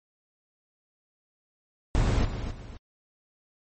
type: noise with echo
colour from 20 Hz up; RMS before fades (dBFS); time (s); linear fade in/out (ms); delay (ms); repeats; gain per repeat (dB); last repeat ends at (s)
brown; -23; 1.95-2.25; 0; 260; 2; -9; 2.77
effects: MP3 32 kbps